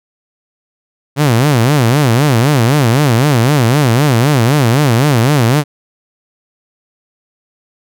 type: tone with vibrato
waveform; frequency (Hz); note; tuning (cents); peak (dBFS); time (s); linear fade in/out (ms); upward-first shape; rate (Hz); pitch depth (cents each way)
sawtooth; 130.6; C3; -3; -4; 1.16-5.64; 50; sine; 3.9; 260
effects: none